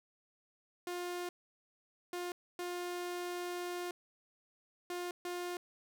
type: tone bursts at uneven times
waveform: sawtooth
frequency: 354.1 Hz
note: F4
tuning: 24 cents sharp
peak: -34 dBFS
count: 5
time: 0.87-1.29 / 2.13-2.32 / 2.59-3.91 / 4.9-5.11 / 5.25-5.57 s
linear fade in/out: 2 ms
effects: none